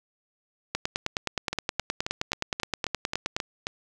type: two click trains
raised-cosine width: 0.2 ms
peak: -12 / -9 dBFS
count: 9 / 26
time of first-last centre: 1.53-3.669 / 0.75-3.365 s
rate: 3.74 / 9.56 Hz
effects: none